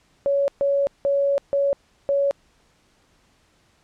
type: tone bursts at uneven times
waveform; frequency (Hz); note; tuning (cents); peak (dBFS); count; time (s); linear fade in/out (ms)
sine; 560; C#5; +18; -17; 5; 0.26-0.48 / 0.61-0.87 / 1.05-1.38 / 1.53-1.73 / 2.09-2.31; 0
effects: pink hiss -61 dBFS RMS until 3.83 s + low-pass 8000 Hz 12 dB/octave